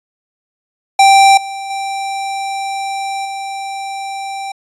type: tone with level steps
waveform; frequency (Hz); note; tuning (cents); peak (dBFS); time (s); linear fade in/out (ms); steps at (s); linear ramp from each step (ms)
square; 784; G5; 0; -5 / -23 / -19 / -22; 0.99-4.52; 5; 1.37 / 1.7 / 3.25; 5
effects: resampled to 22050 Hz